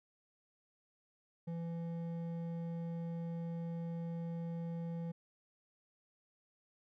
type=tone with hard clipping; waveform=triangle; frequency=167.9 Hz; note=E3; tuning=32 cents sharp; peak=-40 dBFS; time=1.47-5.12 s; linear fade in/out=10 ms; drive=12 dB; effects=none